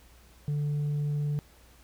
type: tone with tanh clipping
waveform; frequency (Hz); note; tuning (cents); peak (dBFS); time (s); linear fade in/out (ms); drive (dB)
triangle; 146.83; D3; 0; -27; 0.48-1.39; 0; 7
effects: added 60 Hz sine -57 dBFS peak until 1.83 s + pink hiss -59 dBFS RMS until 1.83 s